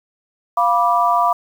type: chord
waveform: sine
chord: B diminished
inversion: second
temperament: equal with one note detuned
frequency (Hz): 698.5 / 979.8 / 1174.7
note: F5 / B5 / D6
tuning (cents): 0 / -14 / 0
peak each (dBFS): -17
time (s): 0.57-1.33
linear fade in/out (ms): 5
effects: 7-bit

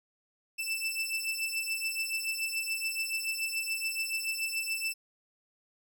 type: beating tone pair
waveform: sawtooth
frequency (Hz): 2647 / 2654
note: E7 / E7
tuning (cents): +7 / +11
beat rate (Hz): 7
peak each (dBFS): -31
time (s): 0.58-4.94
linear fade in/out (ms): 20
effects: none

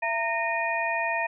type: tone cluster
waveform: sine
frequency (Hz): 672 / 921 / 1844 / 2457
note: E5 / A#5 / A#6 / D#7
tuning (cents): +33 / -21 / -19 / -22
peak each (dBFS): -30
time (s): 0.02-1.27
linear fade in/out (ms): 10
effects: none

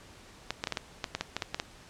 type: clicks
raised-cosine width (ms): 0.2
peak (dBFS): -13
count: 12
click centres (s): 0.506 / 0.639 / 0.672 / 0.723 / 0.772 / 1.042 / 1.15 / 1.21 / 1.366 / 1.422 / 1.545 / 1.599
effects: pink hiss -53 dBFS RMS until 1.89 s + low-pass 8000 Hz 12 dB/octave

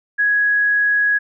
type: tone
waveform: sine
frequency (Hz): 1667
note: G#6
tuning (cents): +6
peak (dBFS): -13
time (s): 0.18-1.19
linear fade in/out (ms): 20
effects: none

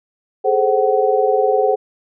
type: tone cluster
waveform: sine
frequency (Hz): 414.6 / 434.5 / 526 / 752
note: G#4 / A4 / C5 / F#5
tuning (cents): -3 / -22 / +9 / +28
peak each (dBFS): -18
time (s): 0.44-1.76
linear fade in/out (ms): 20
effects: none

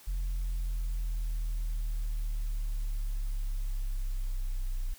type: exponential sweep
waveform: sine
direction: down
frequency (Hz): 43.65 to 30.99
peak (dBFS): -27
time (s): 0.07-4.94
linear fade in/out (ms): 10
effects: tanh soft clip ceiling -28 dBFS + white hiss -55 dBFS RMS until 4.98 s

